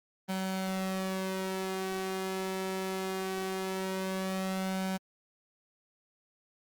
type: tone with flanger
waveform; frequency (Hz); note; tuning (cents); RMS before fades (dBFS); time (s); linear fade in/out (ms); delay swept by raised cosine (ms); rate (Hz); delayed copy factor
sawtooth; 189.4; F#3; +41; -34; 0.28-4.98; 20; 1.3 to 3; 0.21; +0.55
effects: Opus 24 kbps